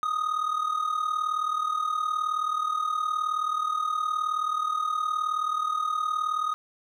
triangle tone with amplitude modulation, 1244.5 Hz, D#6, in tune, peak -20 dBFS, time 0.03-6.54 s, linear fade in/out 0 ms, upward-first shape sine, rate 39 Hz, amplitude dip 70%, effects none

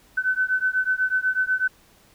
sine beating tone pair, 1511 / 1519.1 Hz, F#6 / F#6, +36 / +45 cents, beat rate 8.1 Hz, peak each -23 dBFS, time 0.17-1.68 s, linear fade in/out 10 ms, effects pink hiss -56 dBFS RMS until 2.14 s

